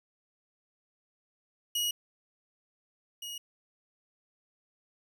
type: tone pair in turn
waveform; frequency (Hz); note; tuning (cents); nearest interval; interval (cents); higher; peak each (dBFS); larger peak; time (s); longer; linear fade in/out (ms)
sawtooth; 2900 / 2887; F#7 / F#7; -35 / -43; unison; 8; first; -25 / -35; first; 1.75-1.91 / 3.22-3.38; neither; 5
effects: none